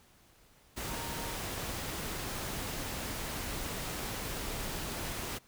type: tone in noise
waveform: sine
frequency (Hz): 927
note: A#5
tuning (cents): -10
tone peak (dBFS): -46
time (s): 0.87-1.35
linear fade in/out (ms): 20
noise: pink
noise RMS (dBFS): -38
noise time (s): 0.76-5.39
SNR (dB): -11
effects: pink hiss -63 dBFS RMS until 5.47 s